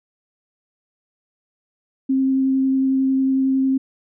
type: tone with vibrato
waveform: sine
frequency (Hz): 265.9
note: C4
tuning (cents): +28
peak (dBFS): -15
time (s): 2.09-3.78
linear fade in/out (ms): 10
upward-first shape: sine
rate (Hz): 11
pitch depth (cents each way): 8
effects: none